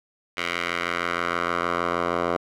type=tone with band-pass filter sweep; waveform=10% pulse; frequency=86.4 Hz; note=F2; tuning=18 cents flat; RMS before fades=-26 dBFS; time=0.37-2.37 s; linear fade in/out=5 ms; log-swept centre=2300 to 840 Hz; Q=1.6; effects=none